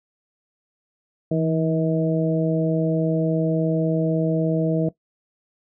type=harmonic tone with a mistuned harmonic; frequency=159.8 Hz; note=D#3; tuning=47 cents sharp; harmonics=1 / 2 / 3 / 4; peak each=-21 / -24 / -26 / -27 dBFS; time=1.31-4.89 s; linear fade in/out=5 ms; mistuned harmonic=1; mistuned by=+37 cents; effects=noise-tail reverb RT60 0.1 s tail -17 dB re dry